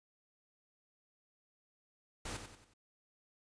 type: noise with echo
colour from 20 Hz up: pink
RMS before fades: -42 dBFS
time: 2.25-2.37 s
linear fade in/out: 5 ms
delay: 92 ms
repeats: 4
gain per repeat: -7 dB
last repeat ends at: 2.738 s
effects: resampled to 22050 Hz